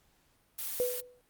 blue noise, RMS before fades -37 dBFS, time 0.58-1.01 s, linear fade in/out 10 ms
sine tone with exponential decay, 494.8 Hz, B4, 3 cents sharp, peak -24 dBFS, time 0.8-1.21 s, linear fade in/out 0 ms, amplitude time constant 87 ms
effects pink hiss -69 dBFS RMS until 1.29 s + Opus 48 kbps

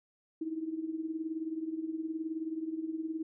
sine tone with tremolo, 320 Hz, D#4, 49 cents sharp, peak -30 dBFS, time 0.41-3.23 s, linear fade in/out 5 ms, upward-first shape triangle, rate 19 Hz, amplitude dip 80%, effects none

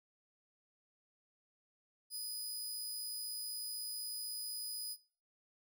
20% pulse tone, 4978 Hz, D#8, in tune, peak -34 dBFS, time 2.1-4.97 s, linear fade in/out 50 ms, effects noise-tail reverb RT60 0.4 s tail -19 dB re dry

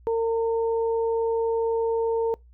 sine tone pair together, 455.9 / 911.1 Hz, A#4 / A#5, -39 / -40 cents, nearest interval octave, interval 1199 cents, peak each -21 / -31 dBFS, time 0.07-2.34 s, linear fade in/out 0 ms, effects noise-tail reverb RT60 0.2 s tail -25 dB re dry + added 60 Hz sine -49 dBFS peak until 2.53 s

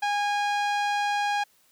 sawtooth tone with low-pass filter, 820 Hz, G#5, 22 cents flat, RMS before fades -26 dBFS, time 0.02-1.44 s, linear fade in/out 10 ms, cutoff 4800 Hz, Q 0.58, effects white hiss -63 dBFS RMS until 1.71 s

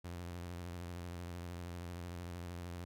sawtooth tone with vibrato, 87.31 Hz, F2, in tune, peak -39 dBFS, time 0.04-2.85 s, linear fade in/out 10 ms, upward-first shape square, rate 13 Hz, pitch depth 42 cents each way, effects none

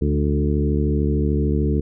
harmonic tone with a mistuned harmonic, 73.4 Hz, D2, in tune, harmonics 1 / 2 / 3 / 4 / 5 / 6, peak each -20 / -23 / -25 / -26 / -27 / -28 dBFS, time 0.01-1.81 s, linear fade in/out 10 ms, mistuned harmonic 3, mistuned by -31 cents, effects none

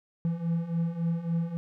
triangle beating tone pair, 165.2 / 168.8 Hz, E3 / E3, +4 / +41 cents, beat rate 3.6 Hz, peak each -30 / -26 dBFS, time 0.25-1.57 s, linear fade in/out 0 ms, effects none

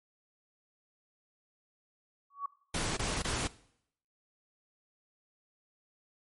sine tone with exponential growth, 1126 Hz, C#6, 27 cents sharp, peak -29 dBFS, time 2.3-2.46 s, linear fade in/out 5 ms, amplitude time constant 34 ms
pink noise bursts, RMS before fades -33 dBFS, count 3, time 2.74-3.474 s, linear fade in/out 5 ms, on 230 ms, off 22 ms
effects noise-tail reverb RT60 0.7 s tail -19 dB re dry + MP3 48 kbps

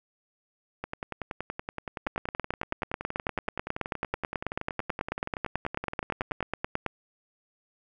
two click trains, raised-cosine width 0.5 ms, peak -18 / -13 dBFS, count 60 / 45, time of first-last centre 0.84-6.406 / 2.07-6.863 s, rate 10.6 / 9.18 Hz, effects none

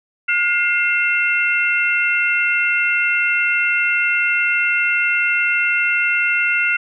sine tone cluster, 1431 / 2115 / 2704 Hz, F6 / C7 / E7, +42 / +18 / +43 cents, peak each -19 dBFS, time 0.28-6.77 s, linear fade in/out 10 ms, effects none

